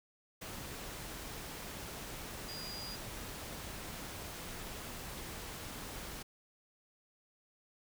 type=tone in noise; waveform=sine; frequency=4854 Hz; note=D#8; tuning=44 cents flat; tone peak=-44 dBFS; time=2.48-2.96 s; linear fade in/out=10 ms; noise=pink; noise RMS=-45 dBFS; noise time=0.41-6.23 s; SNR=-2 dB; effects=none